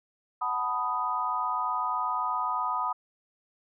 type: chord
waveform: sine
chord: B dominant seventh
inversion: second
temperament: equal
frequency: 740 / 880 / 987.8 / 1244.5 Hz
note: F#5 / A5 / B5 / D#6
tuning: 0 / 0 / 0 / 0 cents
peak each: -36 / -36 / -30 / -30 dBFS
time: 0.41-2.93 s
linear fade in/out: 10 ms
effects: none